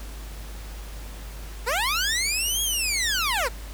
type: linear two-way sweep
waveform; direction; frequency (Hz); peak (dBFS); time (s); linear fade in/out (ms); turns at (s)
15% pulse; up then down; 424.1 to 3322 to 424.1; -16; 1.66-3.49; 20; 2.62
effects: added 51 Hz sine -35 dBFS peak until 3.73 s + pink hiss -44 dBFS RMS until 3.73 s